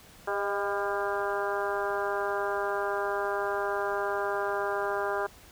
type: harmonic tone with a mistuned harmonic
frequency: 200.6 Hz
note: G3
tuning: 40 cents sharp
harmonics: 2 / 3 / 4 / 5 / 6 / 7 / 8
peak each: -32 / -34 / -35 / -36 / -37 / -37 / -38 dBFS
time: 0.27-5.27 s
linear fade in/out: 10 ms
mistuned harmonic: 3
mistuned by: +40 cents
effects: pink hiss -53 dBFS RMS until 5.51 s